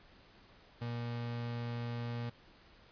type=tone; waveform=35% pulse; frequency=118.7 Hz; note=A#2; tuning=32 cents sharp; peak=-35 dBFS; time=0.81-2.3 s; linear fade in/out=10 ms; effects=pink hiss -61 dBFS RMS until 2.91 s + resampled to 11025 Hz